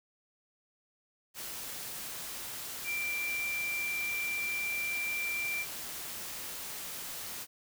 sine tone in noise, 2358 Hz, D7, 6 cents sharp, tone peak -32 dBFS, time 2.84-5.66 s, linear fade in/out 50 ms, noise white, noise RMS -41 dBFS, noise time 1.34-7.47 s, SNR +6 dB, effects none

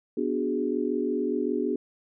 sine chord, G# half-diminished seventh, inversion first, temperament equal, 246.9 / 293.7 / 370 / 415.3 Hz, B3 / D4 / F#4 / G#4, 0 / 0 / 0 / 0 cents, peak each -30 dBFS, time 0.17-1.76 s, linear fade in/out 5 ms, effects none

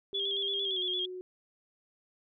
sine tone with pitch glide, 395.4 to 366.8 Hz, G4 to F#4, +15 to -15 cents, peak -38 dBFS, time 0.13-1.21 s, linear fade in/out 0 ms, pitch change -130 cents, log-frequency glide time 0.64-0.8 s
sine tone with vibrato, 3327 Hz, G#7, 2 cents sharp, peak -30 dBFS, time 0.14-1.06 s, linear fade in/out 10 ms, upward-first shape square, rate 8.8 Hz, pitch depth 49 cents each way
effects none

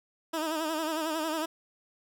15% pulse tone with vibrato, 316.5 Hz, D#4, 30 cents sharp, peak -23 dBFS, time 0.33-1.46 s, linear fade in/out 10 ms, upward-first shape sine, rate 11 Hz, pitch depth 71 cents each way, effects none

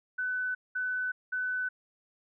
sine tone bursts, 1503 Hz, F#6, 27 cents sharp, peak -29 dBFS, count 3, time 0.18-1.69 s, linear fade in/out 10 ms, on 370 ms, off 200 ms, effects none

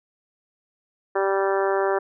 harmonic tone, 195 Hz, G3, 9 cents flat, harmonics 2 / 3 / 4 / 5 / 6 / 7 / 8 / 9, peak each -22 / -26 / -28 / -30 / -32 / -33 / -34 / -35 dBFS, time 1.15-1.99 s, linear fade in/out 10 ms, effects none

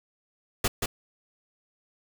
pink noise with echo, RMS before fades -24 dBFS, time 0.64-0.68 s, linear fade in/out 5 ms, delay 180 ms, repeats 1, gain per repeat -4 dB, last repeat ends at 0.86 s, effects none

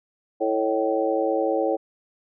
harmonic tone with a mistuned harmonic, 110 Hz, A2, in tune, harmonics 3 / 4 / 5 / 6 / 7, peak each -26 / -26 / -24 / -34 / -28 dBFS, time 0.4-1.77 s, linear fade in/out 20 ms, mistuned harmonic 6, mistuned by -97 cents, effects none

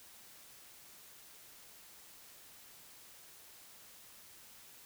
silence, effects white hiss -57 dBFS RMS until 4.85 s

